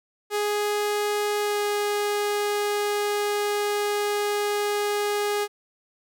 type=tone with pitch glide; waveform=sawtooth; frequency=415.3 to 412.9 Hz; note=G#4 to G#4; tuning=0 to -10 cents; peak=-19 dBFS; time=0.3-5.48 s; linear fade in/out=50 ms; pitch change=-10 cents; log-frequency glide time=1.4-1.6 s; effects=none